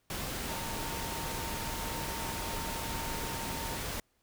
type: tone in noise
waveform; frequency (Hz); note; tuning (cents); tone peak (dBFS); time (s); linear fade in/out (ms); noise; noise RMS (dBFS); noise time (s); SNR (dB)
sine; 914; A#5; -34; -42; 0.49-3.77; 2; pink; -37; 0.1-4; -8
effects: pink hiss -74 dBFS RMS until 4.22 s